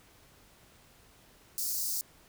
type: high-pass noise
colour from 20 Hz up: white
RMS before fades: -33 dBFS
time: 1.58-2.01 s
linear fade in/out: 0 ms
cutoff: 4600 Hz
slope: 48 dB/octave
effects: pink hiss -60 dBFS RMS until 2.28 s